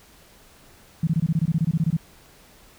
sine tone bursts, 161.9 Hz, E3, 31 cents flat, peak -17 dBFS, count 15, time 1.03-1.968 s, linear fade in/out 5 ms, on 42 ms, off 22 ms, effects pink hiss -52 dBFS RMS until 2.78 s

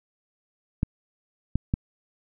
clicks, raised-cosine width 5 ms, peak -10 dBFS, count 3, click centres 0.831 / 1.556 / 1.739 s, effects none

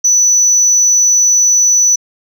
sine tone, 5960 Hz, F#8, 12 cents sharp, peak -5 dBFS, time 0.04-1.96 s, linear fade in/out 10 ms, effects tanh soft clip ceiling -4 dBFS

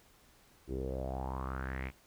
sawtooth tone with low-pass filter sweep, 65.41 Hz, C2, in tune, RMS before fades -38 dBFS, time 0.67-1.92 s, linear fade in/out 50 ms, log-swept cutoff 350 to 2400 Hz, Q 5.7, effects pink hiss -64 dBFS RMS until 2.06 s

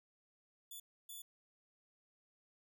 5% pulse tone bursts at uneven times, 3460 Hz, A7, 30 cents flat, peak -40 dBFS, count 2, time 0.71-0.8 / 1.09-1.22 s, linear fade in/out 5 ms, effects none

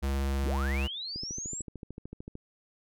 square tone with vibrato, 68.4 Hz, C#2, 23 cents flat, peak -28 dBFS, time 0.02-0.88 s, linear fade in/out 20 ms, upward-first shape sine, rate 16 Hz, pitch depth 8 cents each way
sine linear sweep, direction up, 69.3 to 7830 Hz, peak -35 dBFS, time 0.43-1.62 s, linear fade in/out 5 ms
click train, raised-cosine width 3 ms, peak -28 dBFS, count 17, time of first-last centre 1.16-2.354 s, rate 13.4 Hz
effects none

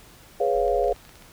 sine chord, C# dominant seventh, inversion second, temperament equal, 415.3 / 493.9 / 554.4 / 698.5 Hz, G#4 / B4 / C#5 / E#5, 0 / 0 / 0 / 0 cents, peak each -25 dBFS, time 0.4-0.93 s, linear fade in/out 5 ms
sine tone, 43.65 Hz, F1, in tune, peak -35 dBFS, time 0.54-0.95 s, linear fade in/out 20 ms
clicks, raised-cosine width 0.2 ms, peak -30 dBFS, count 9, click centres 0.68 / 0.841 / 0.882 / 0.922 / 0.963 / 1.051 / 1.093 / 1.156 / 1.223 s
effects pink hiss -50 dBFS RMS until 1.32 s

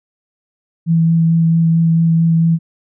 sine tone with vibrato, 164.81 Hz, E3, in tune, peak -9 dBFS, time 0.86-2.59 s, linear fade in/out 50 ms, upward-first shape sine, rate 4.5 Hz, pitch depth 11 cents each way, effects none

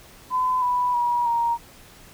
sine tone with pitch steps, 1014 / 987.4 / 961.5 / 936.3 Hz, B5 / B5 / B5 / A#5, +45 / -1 / -47 / +7 cents, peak -19 dBFS, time 0.3-1.58 s, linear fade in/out 50 ms, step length 320 ms, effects pink hiss -48 dBFS RMS until 2.13 s

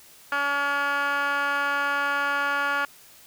15% pulse tone with band-pass filter, 283.6 Hz, C#4, 40 cents sharp, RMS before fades -25 dBFS, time 0.32-2.85 s, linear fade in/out 2 ms, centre 1600 Hz, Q 7.2, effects white hiss -51 dBFS RMS until 3.26 s

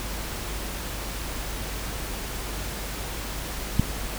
click, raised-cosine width 5 ms, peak -6 dBFS, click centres 3.796 s, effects added 50 Hz sine -34 dBFS peak until 4.18 s + pink hiss -34 dBFS RMS until 4.18 s

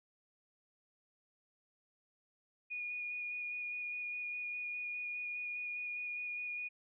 sine tone with vibrato, 2450 Hz, D#7, 27 cents flat, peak -38 dBFS, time 2.7-6.69 s, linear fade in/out 20 ms, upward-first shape square, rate 4.9 Hz, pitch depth 9 cents each way, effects none

